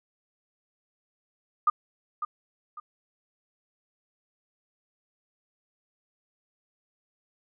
sine tone with echo, 1218 Hz, D#6, 37 cents flat, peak -17 dBFS, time 1.67-1.7 s, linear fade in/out 5 ms, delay 550 ms, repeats 2, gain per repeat -10 dB, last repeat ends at 2.8 s, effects none

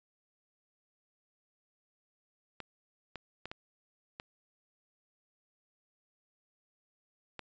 clicks, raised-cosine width 0.3 ms, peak -25 dBFS, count 6, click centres 2.603 / 3.157 / 3.456 / 3.515 / 4.199 / 7.393 s, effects resampled to 16000 Hz

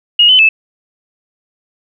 sine tone with pitch steps, 2872 / 3032 / 2620 Hz, F7 / F#7 / E7, +48 / +42 / -11 cents, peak -4 dBFS, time 0.19-0.49 s, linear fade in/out 5 ms, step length 100 ms, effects none

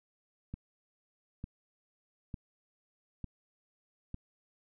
click train, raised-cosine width 5 ms, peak -27 dBFS, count 5, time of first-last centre 0.54-4.144 s, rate 1.11 Hz, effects none

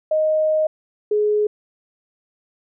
sine tone pair in turn, 622.3 / 420.3 Hz, D#5 / G#4, 0 / +21 cents, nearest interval perfect fifth, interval 679 cents, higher first, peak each -15 dBFS, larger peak neither, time 0.11-0.67 / 1.11-1.47 s, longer first, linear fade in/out 5 ms, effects none

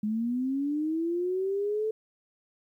sine linear sweep, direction up, 207.7 to 440.9 Hz, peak -26 dBFS, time 0.03-1.91 s, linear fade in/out 5 ms, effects 11-bit

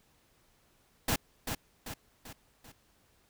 pink noise with echo, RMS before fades -29 dBFS, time 1.08-1.16 s, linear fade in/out 5 ms, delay 390 ms, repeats 4, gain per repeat -6 dB, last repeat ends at 2.72 s, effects pink hiss -68 dBFS RMS until 3.29 s

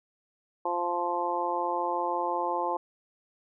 harmonic tone, 174.61 Hz, F3, in tune, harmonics 2 / 3 / 4 / 5 / 6, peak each -35 / -34 / -35 / -30 / -33 dBFS, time 0.65-2.77 s, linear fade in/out 5 ms, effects none

